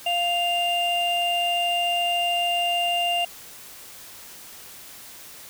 triangle tone pair together, 698.5 / 2794 Hz, F5 / F7, 0 / 0 cents, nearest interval 2 octaves, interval 2400 cents, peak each -22 dBFS, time 0.06-3.25 s, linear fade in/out 5 ms, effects white hiss -43 dBFS RMS until 5.49 s

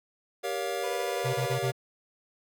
square chord, G half-diminished seventh, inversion none, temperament just, 392 / 470.4 / 564.5 / 705.6 Hz, G4 / Bb4 / Db5 / F5, 0 / +16 / +31 / +18 cents, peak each -36 dBFS, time 0.43-1.72 s, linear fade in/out 20 ms
30% pulse tone with tremolo, 493.9 Hz, B4, in tune, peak -32 dBFS, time 0.83-1.56 s, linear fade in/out 10 ms, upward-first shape sine, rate 12 Hz, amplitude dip 30%
square tone bursts, 129.3 Hz, C3, 20 cents flat, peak -29 dBFS, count 4, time 1.24-1.721 s, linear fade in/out 20 ms, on 100 ms, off 27 ms
effects none

